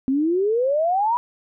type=exponential sweep; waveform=sine; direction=up; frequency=257.3 to 987.8 Hz; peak=-17 dBFS; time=0.08-1.17 s; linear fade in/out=0 ms; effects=none